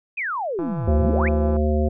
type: exponential two-way sweep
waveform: sine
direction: down then up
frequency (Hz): 2610 to 62.2 to 2610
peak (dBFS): -23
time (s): 0.17-1.29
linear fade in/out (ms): 10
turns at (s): 0.97
type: click train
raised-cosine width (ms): 1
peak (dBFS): -20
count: 165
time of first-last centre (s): 0.59-1.566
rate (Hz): 168
type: harmonic tone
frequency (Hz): 75.5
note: D2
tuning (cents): +48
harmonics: 1 / 3 / 5 / 7 / 9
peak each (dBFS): -19 / -24 / -26 / -27 / -29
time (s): 0.87-1.89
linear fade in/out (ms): 10
effects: none